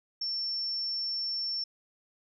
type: tone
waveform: sine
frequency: 5420 Hz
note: E8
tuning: 47 cents sharp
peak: -30 dBFS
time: 0.21-1.64 s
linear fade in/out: 5 ms
effects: none